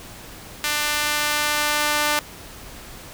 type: tone with high-pass filter sweep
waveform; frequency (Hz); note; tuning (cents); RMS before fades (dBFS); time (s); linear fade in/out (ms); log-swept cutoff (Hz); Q
sawtooth; 297.3; D4; +21; -22; 0.64-2.19; 0; 1700 to 970; 0.76
effects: pink hiss -40 dBFS RMS until 3.13 s